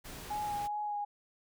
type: noise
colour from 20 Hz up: pink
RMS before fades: -46 dBFS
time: 0.04-0.68 s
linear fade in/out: 20 ms
type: tone with vibrato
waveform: sine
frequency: 830.6 Hz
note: G#5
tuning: in tune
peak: -33 dBFS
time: 0.3-1.05 s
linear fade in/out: 10 ms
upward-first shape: sine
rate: 2.5 Hz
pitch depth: 17 cents each way
effects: none